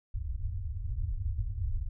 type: low-pass noise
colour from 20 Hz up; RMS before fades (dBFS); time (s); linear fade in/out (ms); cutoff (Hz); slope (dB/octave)
pink; -33; 0.14-1.89; 10; 110; 96
effects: none